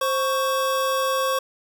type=tone pair together; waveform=square; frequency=526 / 1114.6 Hz; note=C5 / C#6; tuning=+9 / +9 cents; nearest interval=octave + minor second; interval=1300 cents; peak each=-24 dBFS; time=0.01-1.39 s; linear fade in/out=5 ms; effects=none